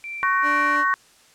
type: tone with tremolo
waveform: sine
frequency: 2349 Hz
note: D7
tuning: in tune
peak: -29 dBFS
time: 0.04-0.76 s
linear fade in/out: 0 ms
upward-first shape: sine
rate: 2.3 Hz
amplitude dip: 55%
type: chord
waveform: sine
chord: F# major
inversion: second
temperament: equal with one note detuned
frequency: 1108.7 / 1514.6 / 1864.7 Hz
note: C#6 / F#6 / A#6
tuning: 0 / +40 / 0 cents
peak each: -20 / -23 / -24 dBFS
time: 0.23-0.94 s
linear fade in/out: 0 ms
type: tone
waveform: 25% pulse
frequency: 293.7 Hz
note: D4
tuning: in tune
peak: -25 dBFS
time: 0.42-0.85 s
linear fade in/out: 50 ms
effects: white hiss -54 dBFS RMS until 1.34 s + low-pass 9000 Hz 12 dB/octave